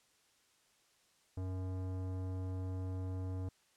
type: tone with tanh clipping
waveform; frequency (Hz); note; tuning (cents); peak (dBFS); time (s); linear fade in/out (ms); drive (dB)
sine; 93.1; F#2; +11; -39; 1.37-3.49; 5; 17
effects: white hiss -71 dBFS RMS until 3.76 s + low-pass 9000 Hz 12 dB/octave